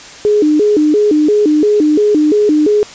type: tone with vibrato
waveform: sine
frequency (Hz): 356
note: F4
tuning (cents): +33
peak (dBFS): -7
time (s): 0.25-2.83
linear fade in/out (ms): 0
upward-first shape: square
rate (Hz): 2.9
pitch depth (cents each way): 280
effects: white hiss -33 dBFS RMS until 2.94 s + resampled to 16000 Hz